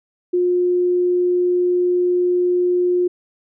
sine tone, 357.2 Hz, F4, 39 cents sharp, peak -14 dBFS, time 0.33-3.08 s, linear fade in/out 10 ms, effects none

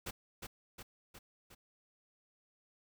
pink noise with echo, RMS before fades -41 dBFS, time 0.06-0.11 s, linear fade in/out 10 ms, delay 360 ms, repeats 4, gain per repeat -4 dB, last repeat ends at 1.55 s, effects none

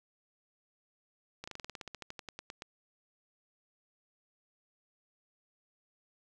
slowing click train, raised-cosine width 0.2 ms, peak -25 dBFS, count 18, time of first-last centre 1.44-2.621 s, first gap 35 ms, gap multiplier 1.08, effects none

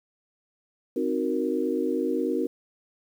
sine chord, C half-diminished seventh, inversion none, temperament equal, 261.6 / 311.1 / 370 / 466.2 Hz, C4 / Eb4 / Gb4 / Bb4, 0 / 0 / 0 / 0 cents, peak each -29 dBFS, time 0.96-2.47 s, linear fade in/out 5 ms, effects 9-bit

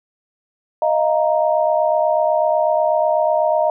sine chord, Eb suspended second, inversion none, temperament equal with one note detuned, 622.3 / 690.4 / 932.3 Hz, Eb5 / F5 / Bb5, 0 / -20 / 0 cents, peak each -16 / -19 / -21 dBFS, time 0.82-3.7 s, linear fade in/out 2 ms, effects none

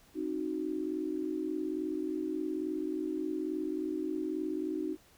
sine chord, C diminished, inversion none, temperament equal with one note detuned, 267.6 / 311.1 / 370 Hz, C4 / Eb4 / Gb4, +39 / 0 / 0 cents, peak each -40 / -34 / -37 dBFS, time 0.14-4.97 s, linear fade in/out 50 ms, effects pink hiss -62 dBFS RMS until 5.17 s

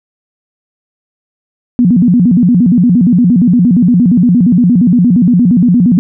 sine tone with vibrato, 207.7 Hz, G#3, in tune, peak -4 dBFS, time 1.79-5.99 s, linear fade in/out 0 ms, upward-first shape square, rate 8.6 Hz, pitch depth 280 cents each way, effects none

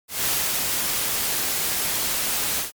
white noise with ADSR envelope, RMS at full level -22 dBFS, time 0.08-2.72 s, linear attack 170 ms, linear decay 220 ms, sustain -2 dB, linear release 130 ms, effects MP3 96 kbps

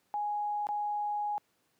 sine tone with dropouts, 830.6 Hz, G#5, in tune, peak -30 dBFS, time 0.14-1.38 s, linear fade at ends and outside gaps 0 ms, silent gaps 0.669-0.689 s, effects pink hiss -73 dBFS RMS until 1.79 s + high-pass 150 Hz 12 dB/octave

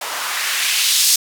blue noise with band-pass filter sweep, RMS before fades -18 dBFS, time 0.01-1.16 s, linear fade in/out 5 ms, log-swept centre 760 to 5300 Hz, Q 1.2, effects none

